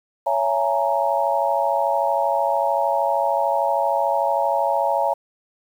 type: chord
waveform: sine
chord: A# half-diminished seventh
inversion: first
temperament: just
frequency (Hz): 559.4 / 671.3 / 839.1 / 932.3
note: C#5 / E5 / G#5 / A#5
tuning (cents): +16 / +31 / +18 / 0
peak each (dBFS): -23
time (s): 0.26-5.14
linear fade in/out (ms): 10
effects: 8-bit